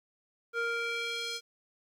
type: tone with band-pass filter sweep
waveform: square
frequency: 466.2 Hz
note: A#4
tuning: in tune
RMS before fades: -34 dBFS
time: 0.53-1.41 s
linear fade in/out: 50 ms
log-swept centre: 1300 to 4700 Hz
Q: 1.6
effects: 11-bit